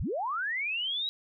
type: linear sweep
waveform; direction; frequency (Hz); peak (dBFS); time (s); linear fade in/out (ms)
sine; up; 30.87 to 3901; -29; 0-1.09; 0
effects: none